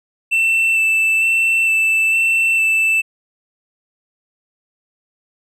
triangle tone with vibrato, 2663 Hz, E7, 17 cents sharp, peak -11 dBFS, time 0.31-3.02 s, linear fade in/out 20 ms, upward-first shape square, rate 1.1 Hz, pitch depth 11 cents each way, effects none

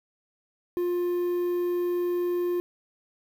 triangle tone with quantisation, 352.7 Hz, F4, 17 cents sharp, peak -22 dBFS, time 0.77-2.6 s, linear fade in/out 0 ms, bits 8, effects none

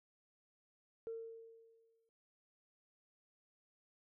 sine tone with exponential decay, 454.4 Hz, A#4, 44 cents flat, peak -39 dBFS, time 1.07-2.09 s, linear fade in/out 0 ms, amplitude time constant 220 ms, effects tanh soft clip ceiling -36 dBFS

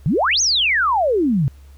sine exponential two-way sweep, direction up then down, 126 to 6645 to 126 Hz, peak -14 dBFS, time 0.06-1.48 s, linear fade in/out 0 ms, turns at 0.41 s, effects added 69 Hz sine -40 dBFS peak until 1.77 s + pink hiss -56 dBFS RMS until 1.77 s

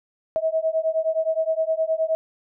sine beating tone pair, 637 / 646.6 Hz, D#5 / E5, +41 / -34 cents, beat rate 9.6 Hz, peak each -23 / -23 dBFS, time 0.36-2.15 s, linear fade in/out 0 ms, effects none

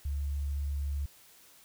sine tone, 71 Hz, C#2, 42 cents sharp, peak -30 dBFS, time 0.05-1.06 s, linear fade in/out 5 ms, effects white hiss -58 dBFS RMS until 1.64 s

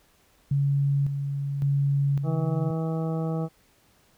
sine tone with tremolo, 140.3 Hz, C#3, 21 cents sharp, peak -20 dBFS, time 0.51-2.71 s, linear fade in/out 5 ms, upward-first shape square, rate 0.9 Hz, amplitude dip 50%
harmonic tone, 161.4 Hz, E3, 36 cents flat, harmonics 1 / 2 / 3 / 4 / 5 / 7 / 8, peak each -26 / -35 / -34 / -38 / -40 / -46 / -47 dBFS, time 2.23-3.49 s, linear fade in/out 50 ms
effects pink hiss -62 dBFS RMS until 4.17 s

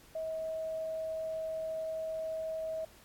sine tone, 640 Hz, D#5, 49 cents sharp, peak -34 dBFS, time 0.15-2.85 s, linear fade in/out 5 ms, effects pink hiss -59 dBFS RMS until 3.04 s + AAC 64 kbps

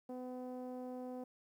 sawtooth tone with low-pass filter, 252.2 Hz, B3, 36 cents sharp, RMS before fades -45 dBFS, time 0.09-1.24 s, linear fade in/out 5 ms, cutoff 640 Hz, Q 2.1, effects 12-bit

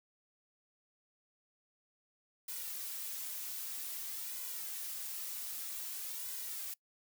blue noise with flanger, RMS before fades -42 dBFS, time 2.48-6.74 s, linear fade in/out 5 ms, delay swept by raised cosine 2 to 4.1 ms, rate 0.52 Hz, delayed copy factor +0.6, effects noise-tail reverb RT60 0.1 s tail -23 dB re dry

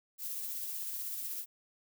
violet noise with tremolo, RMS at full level -38 dBFS, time 0.18-1.46 s, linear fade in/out 50 ms, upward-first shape sine, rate 16 Hz, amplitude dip 25%, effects none

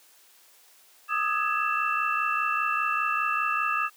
sine tone cluster, 1226 / 1291 / 1669 / 2675 Hz, D#6 / E6 / G#6 / E7, -26 / -37 / +8 / +25 cents, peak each -27 / -30 / -31 / -30 dBFS, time 1.08-3.9 s, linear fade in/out 50 ms, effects white hiss -57 dBFS RMS until 3.96 s + high-pass 400 Hz 12 dB/octave

